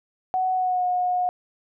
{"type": "tone with pitch glide", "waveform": "sine", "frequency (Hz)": [745, 723.8], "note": ["F#5", "F#5"], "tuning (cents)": [12, -38], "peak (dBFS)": -20, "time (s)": [0.34, 1.29], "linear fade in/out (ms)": 0, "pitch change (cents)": -50, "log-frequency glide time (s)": [0.53, 0.85], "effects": []}